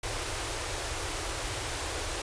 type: band-stop noise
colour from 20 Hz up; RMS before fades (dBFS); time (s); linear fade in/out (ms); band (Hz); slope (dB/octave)
pink; -34; 0.03-2.22; 5; 120 to 300; 48
effects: resampled to 22050 Hz